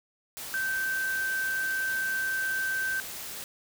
sine tone in noise, 1554 Hz, G6, 16 cents flat, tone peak -27 dBFS, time 0.54-3 s, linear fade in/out 0 ms, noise white, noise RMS -39 dBFS, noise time 0.37-3.44 s, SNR +9 dB, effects none

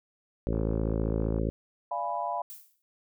harmonic tone, 55 Hz, A1, in tune, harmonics 1 / 2 / 3 / 4 / 5 / 6 / 7 / 8 / 9 / 10, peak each -30 / -33 / -35 / -36 / -37 / -38 / -38 / -39 / -40 / -40 dBFS, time 0.47-1.5 s, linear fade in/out 0 ms
click train, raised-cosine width 1 ms, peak -29 dBFS, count 43, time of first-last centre 0.53-1.385 s, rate 49.1 Hz
sine chord, D diminished seventh, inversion none, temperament equal with one note detuned, 587.3 / 690 / 830.6 / 987.8 Hz, D5 / F5 / Ab5 / Cb6, 0 / -21 / 0 / 0 cents, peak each -38 / -33 / -35 / -33 dBFS, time 1.91-2.42 s, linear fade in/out 5 ms
violet noise with exponential decay, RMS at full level -40 dBFS, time 2.5-2.82 s, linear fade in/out 0 ms, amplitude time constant 69 ms
effects none

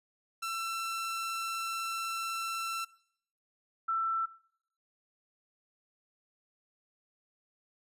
sawtooth / sine tone pair in turn, 1342 / 1334.7 Hz, E6 / E6, +31 / +21 cents, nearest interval unison, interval 10 cents, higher first, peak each -30 / -28 dBFS, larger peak second, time 0.42-2.85 / 3.88-4.26 s, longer first, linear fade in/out 10 ms, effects noise-tail reverb RT60 0.7 s tail -22 dB re dry + resampled to 32000 Hz

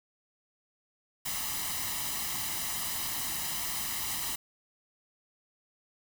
white noise with comb filter, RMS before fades -34 dBFS, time 1.25-4.36 s, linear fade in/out 10 ms, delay 1 ms, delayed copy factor +0.65, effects none

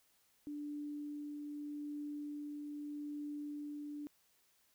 sine tone with tremolo, 293.7 Hz, D4, in tune, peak -40 dBFS, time 0.47-4.07 s, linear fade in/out 0 ms, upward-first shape triangle, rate 0.81 Hz, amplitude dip 25%, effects white hiss -73 dBFS RMS until 4.74 s

